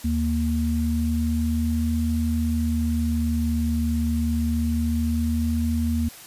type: tone pair together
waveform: sine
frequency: 77.89 / 233.4 Hz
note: D#2 / A#3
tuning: +2 / +2 cents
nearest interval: octave + perfect fifth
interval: 1900 cents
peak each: -23 dBFS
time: 0.04-6.09 s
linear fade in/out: 10 ms
effects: white hiss -43 dBFS RMS until 6.26 s + resampled to 32000 Hz